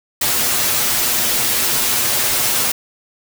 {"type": "noise with comb filter", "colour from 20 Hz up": "white", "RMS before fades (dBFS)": -17, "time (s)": [0.21, 2.72], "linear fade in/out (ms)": 5, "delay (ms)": 8.3, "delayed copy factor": 0.9, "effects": []}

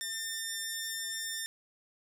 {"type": "tone", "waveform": "10% pulse", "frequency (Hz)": 1801, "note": "A6", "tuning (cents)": 40, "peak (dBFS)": -26, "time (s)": [0.01, 1.46], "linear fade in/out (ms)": 0, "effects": []}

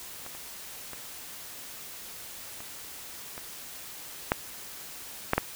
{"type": "clicks", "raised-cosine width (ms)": 0.5, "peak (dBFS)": [-27, -28, -25, -27, -24, -7, -7, -7], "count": 8, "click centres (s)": [0.264, 0.35, 0.933, 2.605, 3.379, 4.319, 5.334, 5.38], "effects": ["white hiss -43 dBFS RMS until 5.55 s"]}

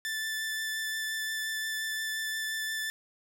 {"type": "tone with vibrato", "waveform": "sawtooth", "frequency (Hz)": 1760, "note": "A6", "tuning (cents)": 0, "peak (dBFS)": -28, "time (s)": [0.05, 2.9], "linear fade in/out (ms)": 0, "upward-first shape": "sine", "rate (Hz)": 5.7, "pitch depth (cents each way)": 10, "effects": []}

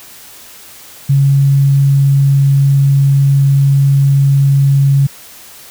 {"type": "tone", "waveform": "sine", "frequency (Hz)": 138.59, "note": "C#3", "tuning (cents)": 0, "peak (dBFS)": -6, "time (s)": [1.09, 5.07], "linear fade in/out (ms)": 10, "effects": ["white hiss -36 dBFS RMS until 5.7 s"]}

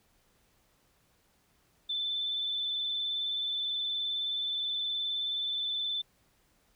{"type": "tone with vibrato", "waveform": "sine", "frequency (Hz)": 3520, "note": "A7", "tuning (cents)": 0, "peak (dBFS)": -30, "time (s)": [1.89, 6.02], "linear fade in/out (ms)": 10, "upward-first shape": "sine", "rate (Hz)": 19, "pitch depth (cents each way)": 22, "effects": ["pink hiss -69 dBFS RMS until 6.75 s"]}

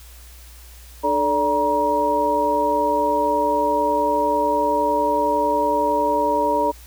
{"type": "tone cluster", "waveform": "sine", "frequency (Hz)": [298.2, 436.2, 580, 949], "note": ["D4", "A4", "D5", "A#5"], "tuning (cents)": [27, -15, -22, 31], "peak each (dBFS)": [-26, -25, -22, -19], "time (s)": [1.03, 6.72], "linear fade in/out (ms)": 20, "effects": ["added 60 Hz sine -41 dBFS peak until 6.86 s", "white hiss -47 dBFS RMS until 6.86 s"]}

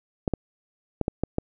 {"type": "clicks", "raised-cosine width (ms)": 2, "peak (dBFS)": -10, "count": 6, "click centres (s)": [0.278, 0.337, 1.013, 1.081, 1.236, 1.384], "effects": []}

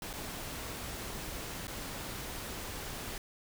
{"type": "noise with dropouts", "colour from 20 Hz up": "pink", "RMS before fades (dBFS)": -41, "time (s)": [0.02, 3.18], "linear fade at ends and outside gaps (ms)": 2, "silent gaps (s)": [[0.131, 0.136], [1.671, 1.679]], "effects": []}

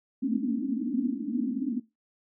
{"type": "band-pass noise", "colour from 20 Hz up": "white", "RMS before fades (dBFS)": -29, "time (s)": [0.22, 1.8], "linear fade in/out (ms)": 5, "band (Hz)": [220, 290], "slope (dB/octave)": 96, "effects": ["noise-tail reverb RT60 0.2 s tail -17 dB re dry"]}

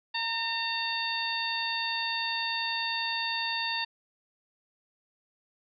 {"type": "harmonic tone with a mistuned harmonic", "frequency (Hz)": 910, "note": "A#5", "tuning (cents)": -42, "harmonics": [1, 2, 3, 4, 5], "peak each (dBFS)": [-35, -35, -35, -35, -35], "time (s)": [0.14, 3.85], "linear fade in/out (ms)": 10, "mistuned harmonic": 1, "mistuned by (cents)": 24, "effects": []}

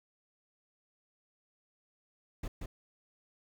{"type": "noise with echo", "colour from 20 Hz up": "brown", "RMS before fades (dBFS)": -37, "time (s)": [2.43, 2.48], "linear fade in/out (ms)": 5, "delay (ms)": 180, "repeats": 1, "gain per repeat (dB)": -3, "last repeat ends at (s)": 2.66, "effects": []}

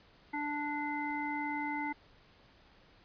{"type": "harmonic tone", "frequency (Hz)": 293.7, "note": "D4", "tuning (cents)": 0, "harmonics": [1, 3, 5, 7], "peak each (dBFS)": [-38, -37, -47, -39], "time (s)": [0.33, 1.93], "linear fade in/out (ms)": 10, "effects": ["pink hiss -62 dBFS RMS until 3.04 s", "resampled to 11025 Hz"]}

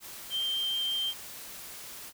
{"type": "tone in noise", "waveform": "sine", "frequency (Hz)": 3153, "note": "G7", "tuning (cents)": 9, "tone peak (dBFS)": -28, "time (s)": [0.3, 1.14], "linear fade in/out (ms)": 50, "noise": "white", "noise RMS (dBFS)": -44, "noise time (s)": [0, 2.13], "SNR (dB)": 13, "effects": []}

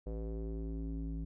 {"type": "tone with low-pass filter sweep", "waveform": "square", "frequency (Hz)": 55, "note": "A1", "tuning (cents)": 0, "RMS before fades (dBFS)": -39, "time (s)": [0.06, 1.25], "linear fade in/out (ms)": 10, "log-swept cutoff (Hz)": [500, 230], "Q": 3, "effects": []}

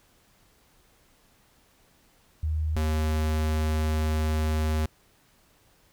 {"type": "tone pair in turn", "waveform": ["sine", "square"], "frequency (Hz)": [77.78, 77.78], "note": ["D#2", "D#2"], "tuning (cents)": [0, 0], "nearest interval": "unison", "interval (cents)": 0, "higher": "neither", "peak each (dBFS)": -24, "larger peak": "neither", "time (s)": [[2.43, 2.76], [2.76, 4.86]], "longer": "second", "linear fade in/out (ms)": 5, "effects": ["pink hiss -62 dBFS RMS until 5.92 s"]}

